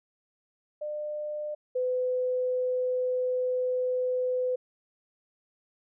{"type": "tone pair in turn", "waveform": "sine", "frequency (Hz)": [600, 504.5], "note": ["D5", "B4"], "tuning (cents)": [37, 37], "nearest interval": "minor third", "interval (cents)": 300, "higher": "first", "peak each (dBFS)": [-31, -25], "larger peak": "second", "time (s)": [[0.81, 1.55], [1.75, 4.56]], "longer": "second", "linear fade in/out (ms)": 10, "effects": []}